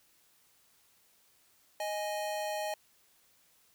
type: tone pair together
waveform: square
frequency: 622.3 / 830.7 Hz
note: D#5 / G#5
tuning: 0 / 0 cents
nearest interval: perfect fourth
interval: 500 cents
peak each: -36 / -38 dBFS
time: 1.8-2.74 s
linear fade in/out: 2 ms
effects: white hiss -67 dBFS RMS until 3.74 s